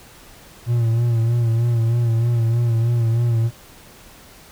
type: tone with vibrato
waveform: triangle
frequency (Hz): 116.54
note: A#2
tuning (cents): 0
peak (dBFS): -13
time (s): 0.66-3.51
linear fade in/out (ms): 50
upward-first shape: sine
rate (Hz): 3.2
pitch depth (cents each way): 48
effects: pink hiss -45 dBFS RMS until 4.51 s